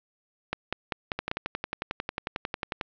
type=two click trains; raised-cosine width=0.3 ms; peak=-11 / -13 dBFS; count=5 / 19; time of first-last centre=0.53-1.314 / 1.19-2.812 s; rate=5.1 / 11.1 Hz; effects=low-pass 4000 Hz 12 dB/octave